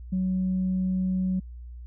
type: tone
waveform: sine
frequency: 186 Hz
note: F#3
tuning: 9 cents sharp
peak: -22 dBFS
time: 0.12-1.4 s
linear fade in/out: 10 ms
effects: tanh soft clip ceiling -19 dBFS + added 60 Hz sine -38 dBFS peak until 1.86 s